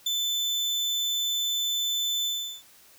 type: tone with ADSR envelope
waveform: 35% pulse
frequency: 3520 Hz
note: A7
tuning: in tune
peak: -21 dBFS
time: 0.06-2.63 s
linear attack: 6 ms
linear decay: 17 ms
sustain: -2 dB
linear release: 380 ms
effects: white hiss -55 dBFS RMS until 2.98 s